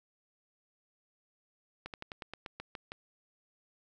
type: slowing click train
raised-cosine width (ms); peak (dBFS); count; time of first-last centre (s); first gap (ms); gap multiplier
0.3; -25; 10; 1.86-2.919; 78; 1.1
effects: none